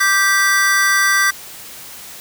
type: chord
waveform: square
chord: G major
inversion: second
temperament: just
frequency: 1176 / 1568 / 1960 Hz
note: D6 / G6 / B6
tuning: +2 / 0 / -14 cents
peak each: -20 / -16 / -17 dBFS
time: 0-1.31 s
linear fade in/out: 10 ms
effects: white hiss -35 dBFS RMS until 2.2 s